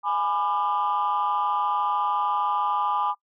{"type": "chord", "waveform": "sine", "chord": "G# diminished", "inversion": "none", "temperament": "just", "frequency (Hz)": [830.6, 996.7, 1196.1], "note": ["G#5", "B5", "D6"], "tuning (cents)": [0, 16, 31], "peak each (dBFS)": -25, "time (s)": [0.03, 3.15], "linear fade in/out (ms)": 50, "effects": ["noise-tail reverb RT60 0.1 s tail -25 dB re dry", "tanh soft clip ceiling -16 dBFS"]}